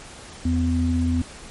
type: tone pair together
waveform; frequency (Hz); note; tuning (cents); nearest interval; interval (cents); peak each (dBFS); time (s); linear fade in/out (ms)
sine; 84 / 251.7; E2 / B3; +33 / +33; octave + perfect fifth; 1900; -21; 0.45-1.22; 5
effects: pink hiss -41 dBFS RMS until 1.5 s + MP3 48 kbps